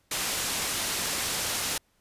white low-pass noise, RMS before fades -30 dBFS, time 0.11-1.78 s, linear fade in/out 5 ms, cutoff 9400 Hz, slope 12 dB/octave, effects pink hiss -69 dBFS RMS until 2 s + resampled to 32000 Hz

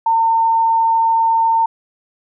sine tone, 907 Hz, A#5, 48 cents flat, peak -11 dBFS, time 0.06-1.66 s, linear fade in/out 5 ms, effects none

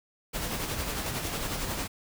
pink noise with tremolo, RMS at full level -31 dBFS, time 0.33-1.88 s, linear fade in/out 20 ms, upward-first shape sine, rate 11 Hz, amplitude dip 40%, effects none

